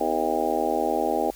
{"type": "harmonic tone with a mistuned harmonic", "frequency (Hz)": 80, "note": "D#2", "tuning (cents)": 49, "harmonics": [3, 4, 5, 6, 7, 8, 9, 10], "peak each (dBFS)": [-33, -30, -30, -30, -31, -29, -33, -27], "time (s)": [0, 1.31], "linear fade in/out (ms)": 10, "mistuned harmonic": 3, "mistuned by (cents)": 70, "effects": ["added 50 Hz sine -48 dBFS peak until 1.35 s", "white hiss -48 dBFS RMS until 1.35 s"]}